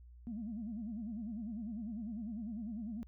sine tone with vibrato, 220 Hz, A3, in tune, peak -38 dBFS, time 0.27-3.03 s, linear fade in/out 0 ms, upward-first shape sine, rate 10 Hz, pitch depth 170 cents each way, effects tanh soft clip ceiling -35 dBFS + added 60 Hz sine -53 dBFS peak until 3.07 s

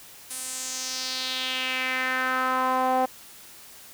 sawtooth tone with band-pass filter sweep, 257.9 Hz, C4, 25 cents flat, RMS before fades -27 dBFS, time 0.3-3.06 s, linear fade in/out 10 ms, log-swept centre 10000 to 720 Hz, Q 2.9, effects white hiss -47 dBFS RMS until 3.93 s

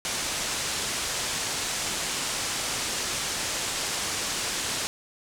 white low-pass noise, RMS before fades -30 dBFS, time 0.05-4.87 s, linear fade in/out 0 ms, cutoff 8600 Hz, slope 24 dB/octave, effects none

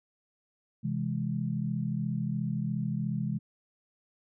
sine chord, C augmented, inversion none, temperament equal, 130.81 / 164.81 / 207.7 Hz, C3 / E3 / G#3, 0 / 0 / 0 cents, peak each -33 dBFS, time 0.83-3.39 s, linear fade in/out 20 ms, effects none

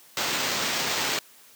white noise with sample-and-hold, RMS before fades -27 dBFS, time 0.17-1.19 s, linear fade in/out 2 ms, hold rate 11025 Hz, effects white hiss -53 dBFS RMS until 1.55 s + high-pass 150 Hz 12 dB/octave

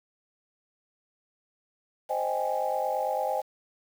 sine chord, Ab major seventh, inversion first, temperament equal with one note detuned, 523.3 / 622.3 / 784 / 833 Hz, C5 / Eb5 / G5 / Ab5, 0 / 0 / 0 / +5 cents, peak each -31 dBFS, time 2.09-3.42 s, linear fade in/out 20 ms, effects tanh soft clip ceiling -16 dBFS + 8-bit

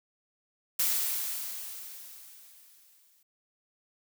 blue noise with exponential decay, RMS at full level -26 dBFS, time 0.79-3.23 s, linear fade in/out 5 ms, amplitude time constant 530 ms, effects none

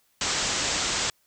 white low-pass noise, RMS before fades -27 dBFS, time 0.21-1.1 s, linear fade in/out 2 ms, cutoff 7900 Hz, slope 96 dB/octave, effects white hiss -67 dBFS RMS until 1.26 s

